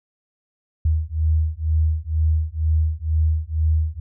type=beating tone pair; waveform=sine; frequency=77.78 / 79.88 Hz; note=D#2 / D#2; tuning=0 / +46 cents; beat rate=2.1 Hz; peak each=-20 dBFS; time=0.85-4 s; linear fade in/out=5 ms; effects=none